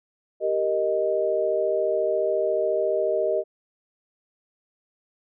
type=chord; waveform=sine; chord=Eb major; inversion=first; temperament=equal; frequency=392 / 466.2 / 622.3 Hz; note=G4 / Bb4 / Eb5; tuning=0 / 0 / 0 cents; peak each=-26 / -27 / -23 dBFS; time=0.4-3.44 s; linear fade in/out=50 ms; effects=none